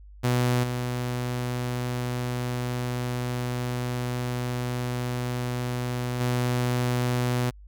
sawtooth tone with level steps, 123.47 Hz, B2, in tune, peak -17 / -23 / -19 dBFS, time 0.23-7.51 s, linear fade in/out 20 ms, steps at 0.63 / 6.2 s, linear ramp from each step 10 ms, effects added 50 Hz sine -44 dBFS peak until 7.67 s

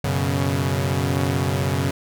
sawtooth chord, F# suspended fourth, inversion none, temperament equal with one note detuned, 92.5 / 123.47 / 139.39 Hz, F#2 / B2 / C#3, 0 / 0 / +10 cents, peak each -20 / -22 / -19 dBFS, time 0.04-1.91 s, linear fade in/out 5 ms, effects none

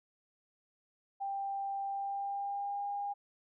sine tone with pitch glide, 790 to 808.9 Hz, G5 to G#5, +13 to -46 cents, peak -34 dBFS, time 1.2-3.14 s, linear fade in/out 20 ms, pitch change +41 cents, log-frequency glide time 1.86-2.87 s, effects none

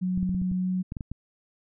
sine tone with pitch glide, 183.4 to 184.46 Hz, F#3 to F#3, -15 to -5 cents, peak -24 dBFS, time 0.01-0.83 s, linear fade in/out 20 ms, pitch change +10 cents, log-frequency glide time 0.59-0.68 s
clicks, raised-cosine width 5 ms, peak -21 dBFS, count 10, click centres 0.176 / 0.229 / 0.293 / 0.347 / 0.417 / 0.516 / 0.921 / 0.968 / 1.008 / 1.116 s
effects none

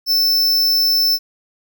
square tone, 5300 Hz, E8, 9 cents sharp, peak -13 dBFS, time 0.06-1.19 s, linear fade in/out 50 ms, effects 9-bit

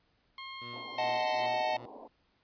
15% pulse tone with pitch glide, 1070 to 1034.7 Hz, C6 to C6, +38 to -20 cents, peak -35 dBFS, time 0.38-1.46 s, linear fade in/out 2 ms, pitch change -58 cents, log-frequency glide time 0.8-1.34 s
15% pulse tone with tremolo, 120 Hz, B2, 49 cents flat, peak -40 dBFS, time 0.61-1.86 s, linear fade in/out 5 ms, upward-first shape sine, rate 2.6 Hz, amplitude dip 90%
white band-pass noise, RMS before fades -49 dBFS, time 0.73-2.08 s, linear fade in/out 10 ms, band 220 to 1000 Hz, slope 96 dB/octave
square chord, D# diminished, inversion none, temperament equal, 622.3 / 740 / 880 Hz, D#5 / F#5 / A5, 0 / 0 / 0 cents, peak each -34 dBFS, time 0.98-1.77 s, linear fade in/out 5 ms
effects pink hiss -72 dBFS RMS until 2.43 s + resampled to 11025 Hz

